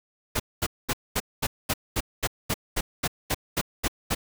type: noise bursts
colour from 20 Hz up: pink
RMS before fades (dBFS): -25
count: 15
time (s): 0.35-4.15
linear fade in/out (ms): 10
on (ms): 48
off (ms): 220
effects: none